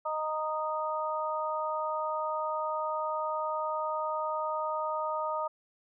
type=harmonic tone; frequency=310 Hz; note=D#4; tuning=6 cents flat; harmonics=2 / 3 / 4; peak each=-34 / -34 / -34 dBFS; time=0.05-5.48 s; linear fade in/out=10 ms; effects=none